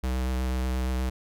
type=tone with vibrato; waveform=square; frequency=63.8 Hz; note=C2; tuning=43 cents flat; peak=-26 dBFS; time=0.03-1.1 s; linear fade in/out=10 ms; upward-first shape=sine; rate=8.3 Hz; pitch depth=14 cents each way; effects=none